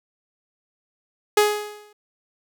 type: tone with exponential decay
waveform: sawtooth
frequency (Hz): 418.3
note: G#4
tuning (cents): +12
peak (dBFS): -8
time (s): 1.37-1.93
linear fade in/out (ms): 5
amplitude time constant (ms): 120
effects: none